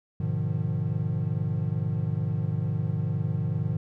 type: chord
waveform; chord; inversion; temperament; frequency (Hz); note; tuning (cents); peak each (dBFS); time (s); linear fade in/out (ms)
triangle; F half-diminished seventh; first; equal with one note detuned; 103.83 / 123.47 / 152.36 / 174.61; Ab2 / Cb3 / Eb3 / F3; 0 / 0 / -36 / 0; -28 / -29 / -27 / -32; 0.2-3.77; 5
effects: none